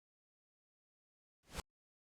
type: noise with exponential growth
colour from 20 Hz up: pink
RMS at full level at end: -38 dBFS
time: 1.43-1.6 s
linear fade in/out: 1 ms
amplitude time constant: 36 ms
effects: low-pass 10000 Hz 12 dB/octave + Opus 48 kbps